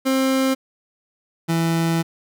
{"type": "tone pair in turn", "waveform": "30% pulse", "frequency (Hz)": [264.8, 165.52], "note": ["C4", "E3"], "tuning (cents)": [21, 7], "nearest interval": "minor sixth", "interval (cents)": 814, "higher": "first", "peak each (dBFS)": [-14, -15], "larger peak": "first", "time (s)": [[0.05, 0.55], [1.48, 2.03]], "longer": "second", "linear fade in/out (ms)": 20, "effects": []}